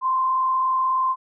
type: tone with frequency modulation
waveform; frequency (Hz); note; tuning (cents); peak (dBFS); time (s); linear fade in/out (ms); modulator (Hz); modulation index
sine; 1042; C6; -7; -18; 0.01-1.16; 50; 36.6; 0.44
effects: none